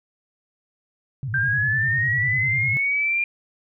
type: tone with vibrato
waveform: sine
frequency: 120 Hz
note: B2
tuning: 49 cents flat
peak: -25 dBFS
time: 1.23-2.77 s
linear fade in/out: 0 ms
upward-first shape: square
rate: 10 Hz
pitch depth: 210 cents each way
type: linear sweep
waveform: sine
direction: up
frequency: 1568 to 2404 Hz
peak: -19 dBFS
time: 1.34-3.24 s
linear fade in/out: 2 ms
effects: none